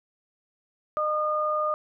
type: tone pair together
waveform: sine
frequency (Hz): 609.5 / 1219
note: D#5 / D#6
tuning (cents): -36 / -36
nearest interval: octave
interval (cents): 1200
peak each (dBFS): -27 / -25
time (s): 0.97-1.74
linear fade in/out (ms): 0
effects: none